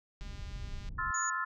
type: click train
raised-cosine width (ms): 0.2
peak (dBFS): -37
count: 138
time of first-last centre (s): 0.21-0.888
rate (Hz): 202
type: low-pass noise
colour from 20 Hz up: pink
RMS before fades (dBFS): -41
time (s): 0.21-1.11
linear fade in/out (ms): 2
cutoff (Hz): 110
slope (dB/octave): 12
type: chord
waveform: sine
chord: F major seventh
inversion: second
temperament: just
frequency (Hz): 1047.7 / 1309.6 / 1396.9 / 1746.1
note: C6 / E6 / F6 / A6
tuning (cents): +2 / -12 / 0 / -14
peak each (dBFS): -37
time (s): 0.98-1.45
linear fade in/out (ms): 10
type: tone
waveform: sine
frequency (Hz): 6810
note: G#8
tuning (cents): +42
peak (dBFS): -34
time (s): 1.14-1.3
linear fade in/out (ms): 5
effects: none